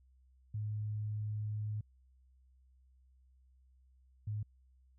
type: tone pair in turn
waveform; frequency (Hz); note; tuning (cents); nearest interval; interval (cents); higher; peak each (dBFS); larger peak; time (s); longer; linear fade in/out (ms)
sine; 106.2 / 105.53; G#2 / G#2; +39 / +28; unison; 11; first; -35 / -35; neither; 0.54-1.81 / 4.27-4.43; first; 5
effects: added 64 Hz sine -63 dBFS peak until 4.98 s